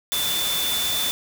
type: tone in noise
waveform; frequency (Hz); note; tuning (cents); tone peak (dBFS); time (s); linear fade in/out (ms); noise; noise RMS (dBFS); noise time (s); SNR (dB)
sine; 3520; A7; 0; -24; 0.12-1.11; 0; white; -26; 0.12-1.11; -1
effects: none